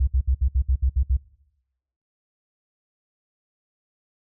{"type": "tone bursts", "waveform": "sine", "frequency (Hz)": 65.41, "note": "C2", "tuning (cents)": 0, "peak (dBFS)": -16, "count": 9, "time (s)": [0, 1.17], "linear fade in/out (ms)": 10, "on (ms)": 74, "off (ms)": 63, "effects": ["noise-tail reverb RT60 0.9 s tail -23 dB re dry"]}